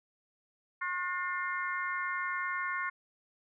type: harmonic tone with a mistuned harmonic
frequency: 360.3 Hz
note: F#4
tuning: 46 cents flat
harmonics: 3 / 4 / 5 / 6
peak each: -36 / -37 / -38 / -39 dBFS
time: 0.81-2.9 s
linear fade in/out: 10 ms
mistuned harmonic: 6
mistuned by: -41 cents
effects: none